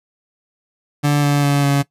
30% pulse tone with pitch steps, 145.6 / 144.01 / 142.44 / 140.88 Hz, D3 / D3 / C#3 / C#3, -15 / -34 / +47 / +28 cents, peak -10 dBFS, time 1.03-1.83 s, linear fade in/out 20 ms, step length 200 ms, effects noise-tail reverb RT60 0.1 s tail -19 dB re dry + resampled to 32000 Hz

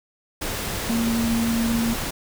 sine tone in noise, 230.3 Hz, A#3, 21 cents flat, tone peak -20 dBFS, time 0.89-1.94 s, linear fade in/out 10 ms, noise pink, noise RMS -28 dBFS, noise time 0.41-2.11 s, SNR +5 dB, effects none

